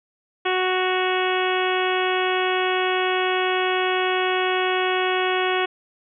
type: harmonic tone with a mistuned harmonic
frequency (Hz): 370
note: F#4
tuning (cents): 0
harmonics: 1 / 2 / 3 / 4 / 5 / 6 / 7 / 8 / 9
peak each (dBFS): -23 / -26 / -28 / -29 / -30 / -31 / -31 / -32 / -33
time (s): 0.45-5.66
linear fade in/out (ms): 10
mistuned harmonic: 8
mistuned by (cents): -33
effects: none